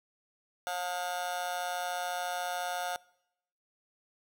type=tone with amplitude modulation; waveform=30% pulse; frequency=715 Hz; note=F5; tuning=41 cents sharp; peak=-26 dBFS; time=0.67-2.96 s; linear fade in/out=0 ms; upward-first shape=sine; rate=174 Hz; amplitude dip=95%; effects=noise-tail reverb RT60 0.8 s tail -23 dB re dry